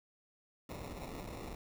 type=noise with sample-and-hold; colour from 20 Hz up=pink; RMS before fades=-45 dBFS; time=0.69-1.55 s; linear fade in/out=2 ms; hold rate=1575 Hz; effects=none